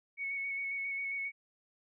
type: tone with vibrato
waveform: sine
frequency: 2217 Hz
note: C#7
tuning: in tune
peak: -34 dBFS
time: 0.17-1.32 s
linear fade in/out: 50 ms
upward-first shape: square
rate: 7.4 Hz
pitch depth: 14 cents each way
effects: none